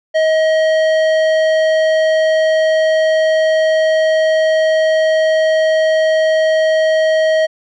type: tone with tanh clipping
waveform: triangle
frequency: 633 Hz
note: D#5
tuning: 30 cents sharp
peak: -12 dBFS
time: 0.14-7.47 s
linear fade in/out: 20 ms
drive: 17 dB
effects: none